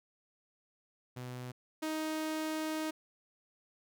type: tone pair in turn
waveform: sawtooth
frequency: 125.1 / 313 Hz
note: B2 / D#4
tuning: +23 / +10 cents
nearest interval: octave + major third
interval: 1587 cents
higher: second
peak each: -37 / -30 dBFS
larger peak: second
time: 1.16-1.52 / 1.82-2.91 s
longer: second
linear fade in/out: 10 ms
effects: none

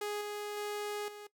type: tone with level steps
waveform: sawtooth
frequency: 415.3 Hz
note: G#4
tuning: in tune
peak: -31 / -34 / -32 / -42 dBFS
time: 0.01-1.27 s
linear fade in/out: 5 ms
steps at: 0.21 / 0.57 / 1.08 s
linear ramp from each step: 2 ms
effects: noise-tail reverb RT60 0.1 s tail -18 dB re dry

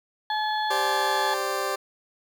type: harmonic tone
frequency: 857 Hz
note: A5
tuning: 46 cents flat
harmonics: 1 / 2 / 4 / 5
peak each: -25 / -31 / -34 / -37 dBFS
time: 0.3-1.34 s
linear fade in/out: 2 ms
type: chord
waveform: 20% pulse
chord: G suspended fourth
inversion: none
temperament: just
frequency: 392 / 522.7 / 588 Hz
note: G4 / C5 / D5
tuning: 0 / -2 / +2 cents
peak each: -25 / -26 / -26 dBFS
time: 0.7-1.76 s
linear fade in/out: 10 ms
effects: 9-bit

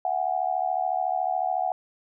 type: tone with amplitude modulation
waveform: sine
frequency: 740 Hz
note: F#5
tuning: in tune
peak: -19 dBFS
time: 0.05-1.72 s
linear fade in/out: 2 ms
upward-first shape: sine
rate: 73.9 Hz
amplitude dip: 95%
effects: none

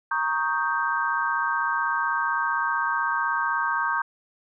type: chord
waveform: sine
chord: Eb dominant seventh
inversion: second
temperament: equal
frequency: 932.3 / 1108.7 / 1244.5 / 1568 Hz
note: Bb5 / Db6 / Eb6 / G6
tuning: 0 / 0 / 0 / 0 cents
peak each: -28 / -28 / -30 / -26 dBFS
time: 0.11-4.02 s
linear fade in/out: 5 ms
effects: none

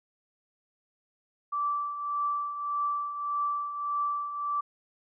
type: tone with tremolo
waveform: sine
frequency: 1164 Hz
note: D6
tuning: 16 cents flat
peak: -25 dBFS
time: 1.52-4.61 s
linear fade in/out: 10 ms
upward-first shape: triangle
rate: 1.7 Hz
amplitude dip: 65%
effects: none

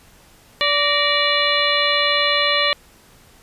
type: harmonic tone with a mistuned harmonic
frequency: 581 Hz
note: D5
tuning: 19 cents flat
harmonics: 1 / 2 / 3 / 4 / 5 / 6 / 7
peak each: -23 / -23 / -23 / -23 / -23 / -23 / -23 dBFS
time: 0.61-2.73 s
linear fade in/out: 0 ms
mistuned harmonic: 3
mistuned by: +110 cents
effects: pink hiss -50 dBFS RMS until 3.42 s + resampled to 32000 Hz

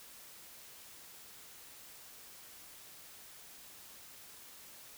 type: silence
effects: white hiss -54 dBFS RMS until 4.97 s

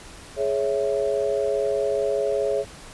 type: chord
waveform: sine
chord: C# minor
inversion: second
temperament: equal with one note detuned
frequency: 419.9 / 554.4 / 659.3 Hz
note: G#4 / C#5 / E5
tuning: +19 / 0 / 0 cents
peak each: -24 / -24 / -28 dBFS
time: 0.36-2.65 s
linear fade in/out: 50 ms
effects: pink hiss -43 dBFS RMS until 2.93 s + resampled to 24000 Hz

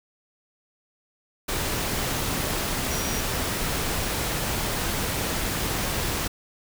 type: tone in noise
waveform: sine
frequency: 5770 Hz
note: F#8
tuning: 44 cents flat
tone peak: -34 dBFS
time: 2.9-3.21 s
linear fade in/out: 10 ms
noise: pink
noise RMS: -27 dBFS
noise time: 1.48-6.28 s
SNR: -10 dB
effects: none

